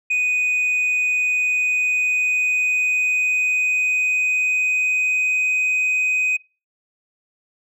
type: tone with pitch glide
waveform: sine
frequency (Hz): 2489 to 2506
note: D#7 to D#7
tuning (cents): 0 to +12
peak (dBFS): -14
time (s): 0.1-6.37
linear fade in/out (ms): 10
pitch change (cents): +12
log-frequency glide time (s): 1.09-5.52
effects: noise-tail reverb RT60 0.3 s tail -24 dB re dry + tanh soft clip ceiling -16 dBFS